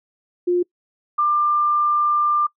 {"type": "tone pair in turn", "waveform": "sine", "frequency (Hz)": [354.4, 1192.1], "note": ["F4", "D6"], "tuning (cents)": [25, 26], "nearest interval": "octave + major sixth", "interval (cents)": 2101, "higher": "second", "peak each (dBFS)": -15, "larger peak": "neither", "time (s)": [[0.47, 0.63], [1.18, 2.47]], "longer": "second", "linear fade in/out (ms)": 10, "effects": ["noise-tail reverb RT60 0.1 s tail -25 dB re dry"]}